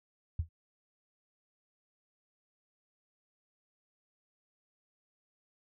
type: tone with exponential decay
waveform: sine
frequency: 82.1 Hz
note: E2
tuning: 6 cents flat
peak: -26 dBFS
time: 0.39-0.49 s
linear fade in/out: 5 ms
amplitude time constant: 20 ms
effects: none